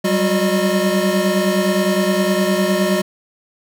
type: tone cluster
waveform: square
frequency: 188.3 / 198 / 361.5 / 612 Hz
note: F#3 / G3 / F#4 / D#5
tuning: +31 / +18 / -40 / -29 cents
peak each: -21 dBFS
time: 0.04-3.02 s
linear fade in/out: 10 ms
effects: none